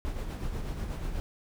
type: noise with tremolo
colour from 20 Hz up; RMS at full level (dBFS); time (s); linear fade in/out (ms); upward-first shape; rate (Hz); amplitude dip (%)
brown; -32; 0.05-1.2; 0; sine; 8.2; 45
effects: none